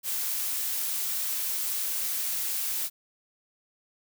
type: noise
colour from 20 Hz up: blue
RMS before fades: -30 dBFS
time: 0.03-2.9 s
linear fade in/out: 50 ms
effects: none